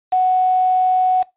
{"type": "tone with quantisation", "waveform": "sine", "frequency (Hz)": 741, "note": "F#5", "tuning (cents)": 2, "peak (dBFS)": -12, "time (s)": [0.12, 1.23], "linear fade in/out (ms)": 10, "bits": 5, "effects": ["noise-tail reverb RT60 0.2 s tail -20 dB re dry", "resampled to 8000 Hz"]}